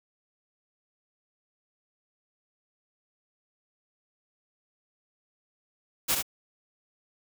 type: noise with echo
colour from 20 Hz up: white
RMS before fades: -25 dBFS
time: 6.08-6.16 s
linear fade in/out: 20 ms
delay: 67 ms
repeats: 1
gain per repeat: -4 dB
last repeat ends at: 6.227 s
effects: none